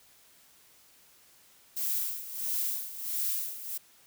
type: noise with tremolo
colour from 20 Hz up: violet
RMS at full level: -30 dBFS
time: 1.76-3.78 s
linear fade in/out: 10 ms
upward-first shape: sine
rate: 1.5 Hz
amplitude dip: 75%
effects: white hiss -60 dBFS RMS until 4.06 s